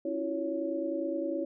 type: tone cluster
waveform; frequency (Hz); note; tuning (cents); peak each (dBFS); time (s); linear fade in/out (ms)
sine; 274 / 326.9 / 356.7 / 560; C#4 / E4 / F4 / C#5; -20 / -14 / +37 / +18; -38 / -33 / -39 / -34; 0.05-1.45; 5
effects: none